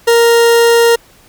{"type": "tone", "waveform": "40% pulse", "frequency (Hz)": 466.6, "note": "A#4", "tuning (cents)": 2, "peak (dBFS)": -5, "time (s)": [0.07, 0.96], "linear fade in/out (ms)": 10, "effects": ["pink hiss -45 dBFS RMS until 1.28 s"]}